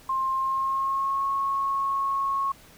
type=tone with pitch glide; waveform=sine; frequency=1059 to 1095.7 Hz; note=C6 to C#6; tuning=+21 to -20 cents; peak=-23 dBFS; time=0.09-2.52 s; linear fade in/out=5 ms; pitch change=+59 cents; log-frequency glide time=0.32-1.25 s; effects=pink hiss -52 dBFS RMS until 2.77 s